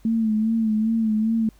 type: tone with vibrato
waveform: sine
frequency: 220.9 Hz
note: A3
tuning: 7 cents sharp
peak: -18 dBFS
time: 0.05-1.49 s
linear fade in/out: 2 ms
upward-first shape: sine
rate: 2.5 Hz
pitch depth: 51 cents each way
effects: added 50 Hz sine -51 dBFS peak until 1.59 s + pink hiss -59 dBFS RMS until 1.59 s